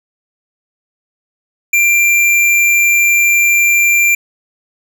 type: tone with hard clipping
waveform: sine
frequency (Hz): 2372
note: D7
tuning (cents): +17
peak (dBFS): -9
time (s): 1.73-4.15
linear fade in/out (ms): 5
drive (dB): 16
effects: none